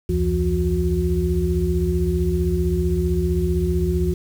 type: tone cluster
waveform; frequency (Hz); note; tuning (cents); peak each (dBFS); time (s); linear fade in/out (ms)
sine; 66.7 / 82.2 / 170.1 / 362.3; C2 / E2 / F3 / F#4; +34 / -4 / -45 / -36; -23; 0.09-4.14; 5
effects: 7-bit